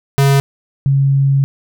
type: tone pair in turn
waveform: square / sine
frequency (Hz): 138.4 / 137.64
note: C#3 / C#3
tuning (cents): -2 / -12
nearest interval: unison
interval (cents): 10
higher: first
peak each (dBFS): -9 / -9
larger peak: neither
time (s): 0.18-0.4 / 0.86-1.44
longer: second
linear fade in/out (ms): 0
effects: none